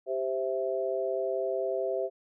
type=chord; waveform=sine; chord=C major; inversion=second; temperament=equal; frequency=392 / 523.3 / 659.3 Hz; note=G4 / C5 / E5; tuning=0 / 0 / 0 cents; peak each=-32 dBFS; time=0.06-2.1 s; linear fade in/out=50 ms; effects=none